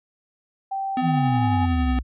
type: tone with pitch glide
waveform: sine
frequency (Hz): 779 to 830.1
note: G5 to G#5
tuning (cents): -11 to -1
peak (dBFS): -24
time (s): 0.71-1.66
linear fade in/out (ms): 10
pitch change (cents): +110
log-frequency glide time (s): 1.09-1.46
type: tone with tremolo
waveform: square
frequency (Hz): 253.5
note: B3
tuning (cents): +45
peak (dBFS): -22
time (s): 0.97-1.99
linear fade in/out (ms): 2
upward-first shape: triangle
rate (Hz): 11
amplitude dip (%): 30
type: exponential sweep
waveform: sine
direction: down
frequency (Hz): 174.61 to 58.7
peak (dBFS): -20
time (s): 1.01-2.03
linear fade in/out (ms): 50
effects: resampled to 8000 Hz